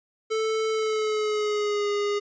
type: tone with pitch glide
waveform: square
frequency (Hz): 440 to 410.5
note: A4 to G#4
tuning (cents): 0 to -20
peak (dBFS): -24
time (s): 0.3-2.2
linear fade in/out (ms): 20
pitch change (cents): -120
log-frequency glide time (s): 0.7-1.89
effects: resampled to 16000 Hz